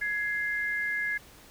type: tone pair together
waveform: sine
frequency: 1672.5 / 2093 Hz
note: G#6 / C7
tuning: +12 / 0 cents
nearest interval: major third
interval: 388 cents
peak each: -29 / -32 dBFS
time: 0.01-1.18 s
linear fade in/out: 10 ms
effects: pink hiss -53 dBFS RMS until 1.5 s